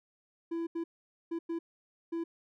triangle tone bursts at uneven times, 333.8 Hz, E4, 22 cents sharp, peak -30 dBFS, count 5, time 0.51-0.67 / 0.75-0.84 / 1.31-1.39 / 1.49-1.59 / 2.12-2.24 s, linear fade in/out 10 ms, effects none

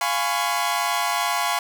sawtooth chord, C# dominant seventh, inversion first, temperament equal with one note detuned, 698.5 / 830.6 / 1006.2 / 1108.7 Hz, E#5 / G#5 / B5 / C#6, 0 / 0 / +32 / 0 cents, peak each -23 dBFS, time 0.01-1.59 s, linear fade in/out 2 ms, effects none

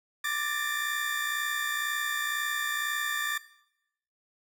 35% pulse tone cluster, 1179 / 1748 / 1810 Hz, D6 / A6 / A6, +6 / -12 / +48 cents, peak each -34 / -31 / -30 dBFS, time 0.24-3.38 s, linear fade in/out 5 ms, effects noise-tail reverb RT60 0.8 s tail -18 dB re dry

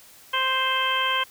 harmonic tone, 523.3 Hz, C5, in tune, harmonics 1 / 2 / 3 / 4 / 5 / 6, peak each -35 / -25 / -28 / -31 / -30 / -26 dBFS, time 0.33-1.24 s, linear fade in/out 10 ms, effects white hiss -50 dBFS RMS until 1.3 s

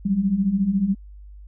sine beating tone pair, 185 / 199 Hz, F#3 / G3, 0 / +26 cents, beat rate 14 Hz, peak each -24 / -19 dBFS, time 0.05-0.95 s, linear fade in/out 10 ms, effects added 50 Hz sine -39 dBFS peak until 1.47 s

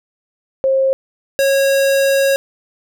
sine / square tone pair in turn, 534 / 547.7 Hz, C5 / C#5, +35 / -21 cents, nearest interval unison, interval 44 cents, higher second, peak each -11 / -12 dBFS, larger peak first, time 0.64-0.93 / 1.39-2.36 s, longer second, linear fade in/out 0 ms, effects none

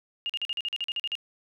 sine tone bursts, 2838 Hz, F7, 27 cents sharp, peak -27 dBFS, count 12, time 0.26-1.153 s, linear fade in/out 0 ms, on 35 ms, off 43 ms, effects none

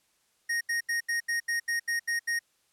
square tone bursts, 1864.7 Hz, A#6, in tune, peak -27 dBFS, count 10, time 0.49-2.392 s, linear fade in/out 10 ms, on 120 ms, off 78 ms, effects white hiss -70 dBFS RMS until 2.72 s + low-pass 11000 Hz 12 dB/octave

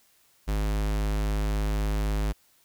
square tone, 51.91 Hz, G#1, in tune, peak -25 dBFS, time 0.47-2.33 s, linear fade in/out 20 ms, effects white hiss -63 dBFS RMS until 2.64 s

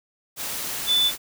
sine tone in noise, 3498 Hz, A7, 11 cents flat, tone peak -17 dBFS, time 0.86-1.12 s, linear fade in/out 50 ms, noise white, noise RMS -30 dBFS, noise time 0.36-1.18 s, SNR +10 dB, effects none

